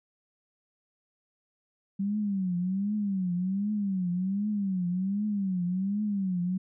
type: tone with vibrato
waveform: sine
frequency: 192.9 Hz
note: G3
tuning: 28 cents flat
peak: -26 dBFS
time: 1.99-6.58 s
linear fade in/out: 10 ms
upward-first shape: triangle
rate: 1.3 Hz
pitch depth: 180 cents each way
effects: none